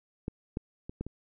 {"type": "clicks", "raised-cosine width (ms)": 3, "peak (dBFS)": [-20, -19, -26, -21, -26], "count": 5, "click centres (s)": [0.281, 0.571, 0.895, 1.01, 1.066], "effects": []}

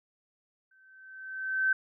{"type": "tone with exponential growth", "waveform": "sine", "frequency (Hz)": 1541, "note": "G6", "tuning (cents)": -30, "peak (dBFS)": -21, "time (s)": [0.71, 1.73], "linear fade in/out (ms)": 5, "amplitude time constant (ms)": 220, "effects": []}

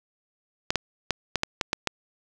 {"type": "clicks", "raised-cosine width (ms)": 0.2, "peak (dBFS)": -6, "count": 8, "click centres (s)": [0.705, 0.757, 1.107, 1.357, 1.434, 1.612, 1.731, 1.873], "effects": []}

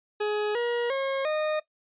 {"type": "tone with pitch steps", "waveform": "40% pulse", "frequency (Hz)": [420, 476.9, 541.5, 614.9], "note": ["G#4", "A#4", "C#5", "D#5"], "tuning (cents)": [19, 39, -41, -21], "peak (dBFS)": -24, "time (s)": [0.2, 1.6], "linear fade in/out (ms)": 10, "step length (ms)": 350, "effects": ["noise-tail reverb RT60 0.1 s tail -17 dB re dry", "resampled to 8000 Hz"]}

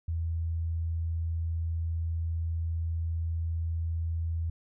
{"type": "tone", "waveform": "sine", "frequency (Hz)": 82.5, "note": "E2", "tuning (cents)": 2, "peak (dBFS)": -28, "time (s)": [0.08, 4.5], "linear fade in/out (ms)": 5, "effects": []}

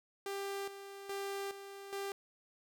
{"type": "tone with tremolo", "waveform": "sawtooth", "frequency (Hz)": 395.9, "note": "G4", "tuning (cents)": 17, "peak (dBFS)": -34, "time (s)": [0.26, 2.12], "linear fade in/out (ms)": 2, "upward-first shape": "square", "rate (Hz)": 1.2, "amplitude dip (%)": 65, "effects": []}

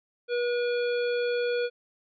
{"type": "harmonic tone", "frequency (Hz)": 483.4, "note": "B4", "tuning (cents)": -37, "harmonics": [1, 3, 5, 7, 9], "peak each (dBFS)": [-25, -35, -39, -42, -44], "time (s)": [0.28, 1.7], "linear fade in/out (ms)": 50, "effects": []}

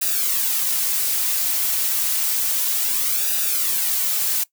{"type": "noise with flanger", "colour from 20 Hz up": "blue", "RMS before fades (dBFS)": -21, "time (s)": [0.01, 4.44], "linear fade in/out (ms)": 10, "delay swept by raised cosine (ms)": [0.92, 5.02], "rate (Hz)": 0.3, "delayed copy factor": -0.65, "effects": ["noise-tail reverb RT60 0.1 s tail -20 dB re dry"]}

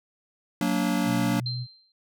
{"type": "chord", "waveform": "square", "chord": "Gb augmented", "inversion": "none", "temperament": "just", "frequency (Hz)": [185, 231.2, 289.1], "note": ["Gb3", "Bb3", "D4"], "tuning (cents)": [0, -14, -27], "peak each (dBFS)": -28, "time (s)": [0.61, 1.4], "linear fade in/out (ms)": 2}
{"type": "tone", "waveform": "sine", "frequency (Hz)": 123.6, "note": "B2", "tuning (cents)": 2, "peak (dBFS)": -29, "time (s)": [1.04, 1.67], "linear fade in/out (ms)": 50}
{"type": "tone with exponential decay", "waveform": "sine", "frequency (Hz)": 4135, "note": "C8", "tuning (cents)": -21, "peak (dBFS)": -27, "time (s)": [1.46, 1.92], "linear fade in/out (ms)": 2, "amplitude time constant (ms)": 100}
{"effects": []}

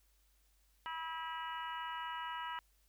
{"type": "harmonic tone with a mistuned harmonic", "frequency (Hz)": 324.1, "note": "E4", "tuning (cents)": -29, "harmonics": [3, 4, 5, 6, 7, 8, 9], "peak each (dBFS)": [-42, -46, -49, -50, -59, -60, -50], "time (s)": [0.86, 2.59], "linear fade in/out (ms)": 0, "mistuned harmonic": 7, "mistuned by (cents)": 62, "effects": ["added 50 Hz sine -70 dBFS peak until 2.88 s", "white hiss -75 dBFS RMS until 2.88 s"]}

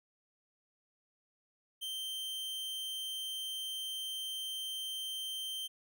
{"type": "tone", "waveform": "45% pulse", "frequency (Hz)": 3130, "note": "G7", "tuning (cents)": -3, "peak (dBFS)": -37, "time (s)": [1.81, 5.68], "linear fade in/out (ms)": 20, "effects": []}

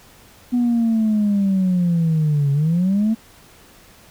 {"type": "linear two-way sweep", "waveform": "sine", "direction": "down then up", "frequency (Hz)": [246.9, 138.59, 227.1], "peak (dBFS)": -13, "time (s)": [0.52, 3.15], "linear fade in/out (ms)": 20, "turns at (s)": 2.52, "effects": ["tanh soft clip ceiling -12 dBFS", "pink hiss -48 dBFS RMS until 4.1 s"]}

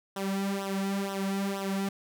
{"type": "tone with flanger", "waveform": "sawtooth", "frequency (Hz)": 196, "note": "G3", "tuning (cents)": 0, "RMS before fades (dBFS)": -31, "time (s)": [0.16, 1.89], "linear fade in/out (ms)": 5, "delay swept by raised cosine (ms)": [0.43, 3.33], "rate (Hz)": 2.1, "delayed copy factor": -0.8, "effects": []}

